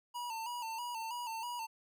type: tone with vibrato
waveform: square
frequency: 932.3 Hz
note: A#5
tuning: in tune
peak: -39 dBFS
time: 0.14-1.67 s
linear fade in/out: 20 ms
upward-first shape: square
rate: 3.1 Hz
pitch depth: 64 cents each way
effects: none